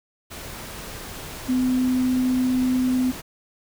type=tone in noise; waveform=sine; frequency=254.5 Hz; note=C4; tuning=48 cents flat; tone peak=-18 dBFS; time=1.48-3.12 s; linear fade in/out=20 ms; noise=pink; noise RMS=-36 dBFS; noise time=0.3-3.22 s; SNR=+15 dB; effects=none